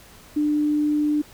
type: tone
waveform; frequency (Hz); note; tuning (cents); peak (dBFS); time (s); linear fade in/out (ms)
sine; 298.2; D4; +27; -18; 0.36-1.22; 10
effects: pink hiss -48 dBFS RMS until 1.33 s